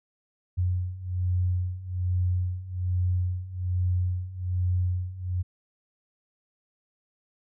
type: beating tone pair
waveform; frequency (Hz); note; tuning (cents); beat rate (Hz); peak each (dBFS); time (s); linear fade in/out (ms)
sine; 89.7 / 90.9; F2 / F#2; +47 / -30; 1.2; -29 / -26; 0.57-5.43; 20
effects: none